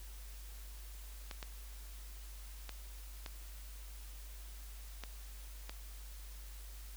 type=clicks; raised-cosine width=0.2 ms; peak=-26 dBFS; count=6; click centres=1.312 / 1.428 / 2.693 / 3.262 / 5.037 / 5.695 s; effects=added 50 Hz sine -47 dBFS peak until 6.96 s + white hiss -57 dBFS RMS until 6.96 s